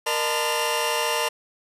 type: tone cluster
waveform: sawtooth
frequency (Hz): 468 / 607 / 883 / 1021 / 2800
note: A#4 / D#5 / A5 / C6 / F7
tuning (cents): +7 / -43 / +6 / -43 / +4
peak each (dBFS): -25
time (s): 0.06-1.29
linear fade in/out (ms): 10
effects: resampled to 32000 Hz + 9-bit